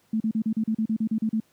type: tone bursts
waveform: sine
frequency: 220 Hz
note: A3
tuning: in tune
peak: -21 dBFS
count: 12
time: 0.13-1.401 s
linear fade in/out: 5 ms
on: 72 ms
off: 37 ms
effects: pink hiss -64 dBFS RMS until 1.52 s + high-pass 100 Hz 12 dB/octave